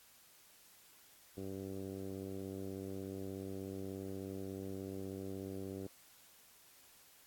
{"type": "tone with low-pass filter", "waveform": "10% pulse", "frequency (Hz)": 96.6, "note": "G2", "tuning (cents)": -25, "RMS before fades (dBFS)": -44, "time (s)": [1.37, 5.87], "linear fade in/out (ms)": 5, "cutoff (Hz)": 410, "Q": 1.6, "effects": ["white hiss -63 dBFS RMS until 7.26 s", "AAC 64 kbps"]}